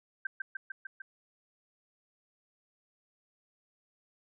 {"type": "tone with echo", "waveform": "sine", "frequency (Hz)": 1568, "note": "G6", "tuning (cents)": 0, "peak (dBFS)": -30, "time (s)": [0.25, 0.27], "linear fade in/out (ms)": 5, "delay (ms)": 150, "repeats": 5, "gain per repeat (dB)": -2, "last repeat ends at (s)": 1.02, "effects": []}